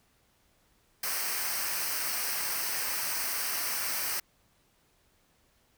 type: noise with comb filter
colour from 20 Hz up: white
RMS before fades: -32 dBFS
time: 1.03-4.2 s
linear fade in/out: 5 ms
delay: 0.28 ms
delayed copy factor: -0.65
effects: pink hiss -68 dBFS RMS until 5.77 s